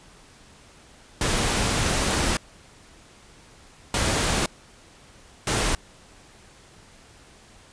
pink noise bursts at uneven times, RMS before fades -23 dBFS, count 3, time 1.21-2.37 / 3.94-4.46 / 5.47-5.75 s, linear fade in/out 2 ms, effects pink hiss -51 dBFS RMS until 7.72 s + resampled to 22050 Hz

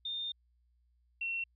sine tone pair in turn, 3629 / 2719 Hz, A#7 / F7, -47 / -47 cents, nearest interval perfect fourth, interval 500 cents, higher first, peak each -35 / -33 dBFS, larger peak second, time 0.05-0.32 / 1.21-1.44 s, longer first, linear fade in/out 5 ms, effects added 60 Hz sine -68 dBFS peak until 1.55 s

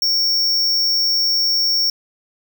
square tone, 5490 Hz, F8, 31 cents flat, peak -15 dBFS, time 0.02-1.9 s, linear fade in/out 2 ms, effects 7-bit

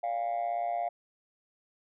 sine tone with amplitude modulation, 698.5 Hz, F5, in tune, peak -23 dBFS, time 0.03-0.89 s, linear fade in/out 10 ms, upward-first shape sine, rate 117 Hz, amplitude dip 85%, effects tanh soft clip ceiling -25 dBFS

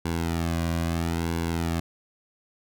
sawtooth tone with flanger, 83.5 Hz, E2, 23 cents sharp, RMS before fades -27 dBFS, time 0.05-1.8 s, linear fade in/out 5 ms, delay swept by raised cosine 1.6 to 2.3 ms, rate 0.76 Hz, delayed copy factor -0.75, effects none

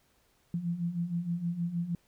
sine beating tone pair, 167.4 / 173.8 Hz, E3 / F3, +27 / -8 cents, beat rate 6.4 Hz, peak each -36 / -31 dBFS, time 0.54-1.95 s, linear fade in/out 2 ms, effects pink hiss -69 dBFS RMS until 2.07 s

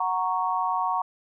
sine chord, F# major, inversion none, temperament equal, 740 / 932.3 / 1108.7 Hz, F#5 / A#5 / C#6, 0 / 0 / 0 cents, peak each -28 / -27 / -27 dBFS, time 0-1.02 s, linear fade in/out 5 ms, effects none

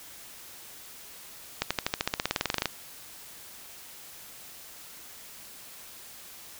accelerating click train, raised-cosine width 0.2 ms, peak -8 dBFS, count 19, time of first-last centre 1.62-2.657 s, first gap 86 ms, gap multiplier 0.95, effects white hiss -47 dBFS RMS until 6.59 s

